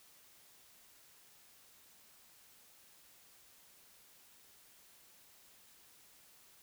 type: silence
effects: white hiss -63 dBFS RMS until 6.62 s